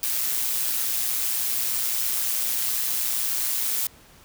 blue noise with amplitude modulation, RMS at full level -23 dBFS, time 0.03-3.87 s, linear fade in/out 2 ms, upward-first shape sine, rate 120 Hz, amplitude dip 50%, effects pink hiss -52 dBFS RMS until 4.24 s

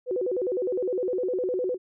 sine tone with vibrato, 429.8 Hz, A4, 41 cents flat, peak -24 dBFS, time 0.06-1.78 s, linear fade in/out 50 ms, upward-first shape square, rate 9.8 Hz, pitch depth 260 cents each way, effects none

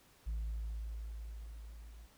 sine tone with level ramp, 55 Hz, A1, in tune, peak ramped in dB -32 to -50 dBFS, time 0.26-2.07 s, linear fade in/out 20 ms, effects tanh soft clip ceiling -34 dBFS + pink hiss -65 dBFS RMS until 2.17 s

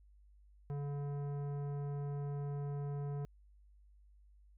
sine tone with tanh clipping, 143 Hz, D3, 46 cents flat, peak -39 dBFS, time 0.7-3.25 s, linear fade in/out 0 ms, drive 14 dB, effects added 50 Hz sine -60 dBFS peak until 4.57 s

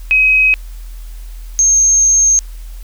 sine tone pair in turn, 2535 / 6412 Hz, D#7 / G8, +32 / +38 cents, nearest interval octave + major third, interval 1606 cents, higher second, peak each -7 dBFS, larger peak neither, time 0.11-0.54 / 1.59-2.39 s, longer second, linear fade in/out 0 ms, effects added 41 Hz sine -26 dBFS peak until 2.83 s + white hiss -45 dBFS RMS until 2.83 s

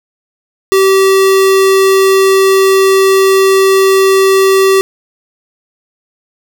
square tone, 385.6 Hz, G4, 28 cents flat, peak -6 dBFS, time 0.72-4.81 s, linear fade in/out 0 ms, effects none

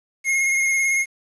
square tone with vibrato, 2150 Hz, C7, 47 cents sharp, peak -18 dBFS, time 0.24-1.06 s, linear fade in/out 50 ms, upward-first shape triangle, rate 18 Hz, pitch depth 29 cents each way, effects resampled to 24000 Hz + 8-bit

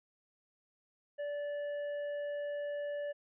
triangle tone with tanh clipping, 581 Hz, D5, 19 cents flat, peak -37 dBFS, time 1.18-3.13 s, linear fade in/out 20 ms, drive 12 dB, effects resampled to 8000 Hz

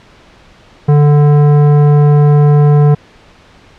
triangle tone with tanh clipping, 146.83 Hz, D3, in tune, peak -6 dBFS, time 0.88-2.95 s, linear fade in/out 10 ms, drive 18 dB, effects pink hiss -42 dBFS RMS until 3.78 s + low-pass 4000 Hz 12 dB/octave

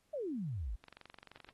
sine exponential sweep, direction down, 645 to 44.38 Hz, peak -36 dBFS, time 0.13-0.76 s, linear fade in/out 10 ms
click train, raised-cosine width 0.3 ms, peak -36 dBFS, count 16, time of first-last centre 0.84-1.489 s, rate 23.1 Hz
effects pink hiss -75 dBFS RMS until 1.53 s + AAC 32 kbps

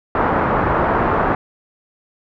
white low-pass noise, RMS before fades -17 dBFS, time 0.15-1.35 s, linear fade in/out 2 ms, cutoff 1300 Hz, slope 24 dB/octave, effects none

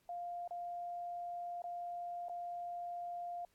sine tone with dropouts, 700 Hz, F5, 4 cents sharp, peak -40 dBFS, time 0.09-3.45 s, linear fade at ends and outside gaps 2 ms, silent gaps 0.477-0.508 / 1.62-1.64 / 2.285-2.295 s, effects pink hiss -75 dBFS RMS until 3.54 s + AAC 64 kbps

